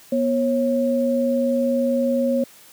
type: tone pair together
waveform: sine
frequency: 242.8 / 545 Hz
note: B3 / C#5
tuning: -29 / -29 cents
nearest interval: octave + major second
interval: 1400 cents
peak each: -20 dBFS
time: 0.12-2.44 s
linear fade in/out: 5 ms
effects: white hiss -48 dBFS RMS until 2.72 s + high-pass 80 Hz 12 dB/octave